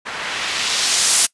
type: noise with low-pass filter sweep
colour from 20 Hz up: blue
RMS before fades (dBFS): -19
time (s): 0.05-1.27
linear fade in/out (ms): 20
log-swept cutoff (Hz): 1500 to 10000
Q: 0.93
effects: noise-tail reverb RT60 0.1 s tail -22 dB re dry + resampled to 24000 Hz